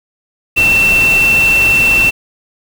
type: tone in noise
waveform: sine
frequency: 2690 Hz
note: E7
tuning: 34 cents sharp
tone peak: -7 dBFS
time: 0.56-2.11 s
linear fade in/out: 20 ms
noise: pink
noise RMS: -20 dBFS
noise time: 0.56-2.11 s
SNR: +10 dB
effects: none